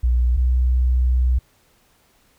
sine tone pair in turn, 60.7 / 62.51 Hz, B1 / B1, -29 / +22 cents, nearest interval minor second, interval 51 cents, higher second, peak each -14 dBFS, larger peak neither, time 0.03-0.37 / 0.37-1.39 s, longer second, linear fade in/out 10 ms, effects pink hiss -59 dBFS RMS until 2.38 s

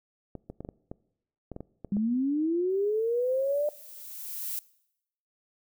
clicks, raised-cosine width 2 ms, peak -25 dBFS, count 11, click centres 0.353 / 0.5 / 0.606 / 0.649 / 0.689 / 0.915 / 1.517 / 1.564 / 1.606 / 1.847 / 1.968 s
sine linear sweep, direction up, 196.5 to 600 Hz, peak -24 dBFS, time 1.92-3.69 s, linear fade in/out 2 ms
violet noise with exponential growth, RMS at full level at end -32 dBFS, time 2.7-4.59 s, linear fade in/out 0 ms, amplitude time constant 410 ms
effects noise-tail reverb RT60 0.8 s tail -22 dB re dry

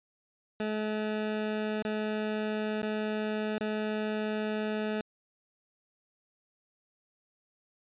20% pulse tone with dropouts, 214.2 Hz, A3, 46 cents flat, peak -25 dBFS, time 0.6-5.01 s, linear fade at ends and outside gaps 2 ms, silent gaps 1.824-1.85 / 2.819-2.828 / 3.582-3.608 s, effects resampled to 8000 Hz

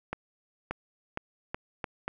accelerating click train, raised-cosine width 0.5 ms, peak -17 dBFS, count 6, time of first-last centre 0.13-2.08 s, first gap 580 ms, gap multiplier 0.8, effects none

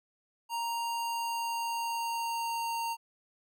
square tone with pitch glide, 932.3 to 922.7 Hz, A#5 to A#5, 0 to -18 cents, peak -32 dBFS, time 0.49-2.97 s, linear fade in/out 50 ms, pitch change -18 cents, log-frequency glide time 0.87-2.82 s, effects none

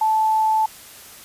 sine tone, 874 Hz, A5, 12 cents flat, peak -15 dBFS, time 0.01-0.66 s, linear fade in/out 5 ms, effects white hiss -42 dBFS RMS until 1.24 s + resampled to 32000 Hz

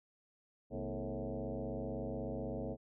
sine tone with frequency modulation, 158 Hz, D#3, 27 cents sharp, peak -37 dBFS, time 0.7-2.77 s, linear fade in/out 50 ms, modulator 96.2 Hz, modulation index 5.1, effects none

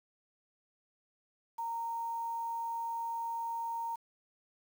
sine tone with quantisation, 924 Hz, A#5, 16 cents flat, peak -34 dBFS, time 1.58-3.96 s, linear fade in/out 10 ms, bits 9, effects none

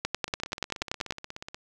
two click trains, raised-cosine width 0.2 ms, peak -10 / -21 dBFS, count 12 / 22, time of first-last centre 0.05-1.108 / 0.28-1.545 s, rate 10.4 / 16.6 Hz, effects none

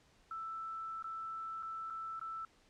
sine tone with dropouts, 1323 Hz, E6, 6 cents sharp, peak -40 dBFS, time 0.31-2.45 s, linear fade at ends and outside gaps 2 ms, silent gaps 1.025-1.042 / 1.626-1.63 / 1.901-1.905 / 2.195-2.213 s, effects pink hiss -68 dBFS RMS until 2.69 s + low-pass 7000 Hz 12 dB/octave

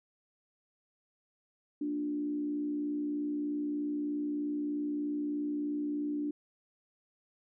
sine tone with frequency modulation, 294.4 Hz, D4, 4 cents sharp, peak -31 dBFS, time 1.81-6.31 s, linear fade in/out 5 ms, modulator 63.2 Hz, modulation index 0.41, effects none

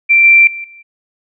sine tone with level steps, 2353 Hz, D7, 3 cents sharp, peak -5 / -3 / -22 / -35 dBFS, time 0.09-0.83 s, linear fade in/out 20 ms, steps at 0.24 / 0.47 / 0.64 s, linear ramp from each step 2 ms, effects none

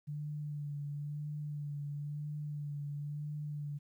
sine tone with vibrato, 146.83 Hz, D3, in tune, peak -37 dBFS, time 0.07-3.79 s, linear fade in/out 20 ms, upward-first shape sine, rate 0.99 Hz, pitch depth 29 cents each way, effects 12-bit

